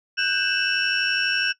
sine tone cluster, 1506 / 1598 / 2641 / 2950 / 5500 Hz, F#6 / G6 / E7 / F#7 / F8, +30 / +33 / +3 / -6 / -27 cents, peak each -25 / -26 / -26 / -28 / -28 dBFS, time 0.17-1.53 s, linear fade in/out 20 ms, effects noise-tail reverb RT60 0.1 s tail -18 dB re dry + tanh soft clip ceiling -11 dBFS

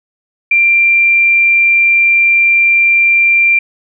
sine tone, 2370 Hz, D7, 15 cents sharp, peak -6 dBFS, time 0.51-3.59 s, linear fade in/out 5 ms, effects none

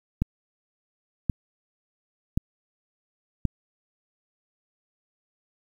click train, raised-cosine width 5 ms, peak -10 dBFS, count 4, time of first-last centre 0.22-3.453 s, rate 0.928 Hz, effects 8-bit

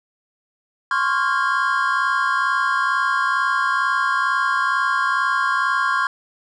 triangle chord, Db major seventh, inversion third, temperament equal with one note detuned, 1046.5 / 1108.7 / 1396.9 / 1627 Hz, C6 / Db6 / F6 / Ab6, 0 / 0 / 0 / -36 cents, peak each -21 dBFS, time 0.91-6.07 s, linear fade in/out 2 ms, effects resampled to 22050 Hz

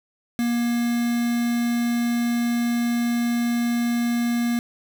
triangle tone with quantisation, 237.5 Hz, A#3, 33 cents sharp, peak -18 dBFS, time 0.39-4.59 s, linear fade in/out 0 ms, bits 5, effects none

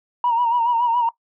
sine tone with vibrato, 946 Hz, A#5, 25 cents sharp, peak -15 dBFS, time 0.24-1.09 s, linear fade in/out 2 ms, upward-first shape sine, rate 7.1 Hz, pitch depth 64 cents each way, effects noise-tail reverb RT60 0.1 s tail -19 dB re dry + tanh soft clip ceiling -11 dBFS

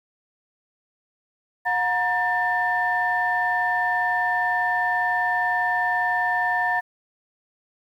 sine tone cluster, 723 / 945 / 1785 Hz, F#5 / A#5 / A6, -40 / +23 / +24 cents, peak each -24 / -26 / -22 dBFS, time 1.65-6.81 s, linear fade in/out 20 ms, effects tanh soft clip ceiling -11 dBFS + 9-bit

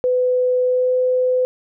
sine tone with pitch glide, 502 to 506.4 Hz, B4 to B4, +28 to +43 cents, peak -14 dBFS, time 0.04-1.45 s, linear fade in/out 0 ms, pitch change +15 cents, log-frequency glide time 0.63-0.95 s, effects none

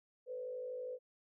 sine tone with frequency modulation, 503 Hz, B4, 32 cents sharp, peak -40 dBFS, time 0.26-0.99 s, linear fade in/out 50 ms, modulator 52.4 Hz, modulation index 0.6, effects none

